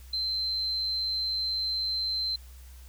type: tone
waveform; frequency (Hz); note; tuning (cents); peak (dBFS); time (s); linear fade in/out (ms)
sine; 4102; C8; -35; -27; 0.13-2.36; 5
effects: added 63 Hz sine -45 dBFS peak until 2.88 s + white hiss -57 dBFS RMS until 2.88 s